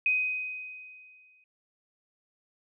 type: tone with exponential decay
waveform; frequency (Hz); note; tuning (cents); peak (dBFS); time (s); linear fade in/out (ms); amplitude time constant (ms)
sine; 2509; D#7; +14; -21; 0.06-1.44; 2; 300
effects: none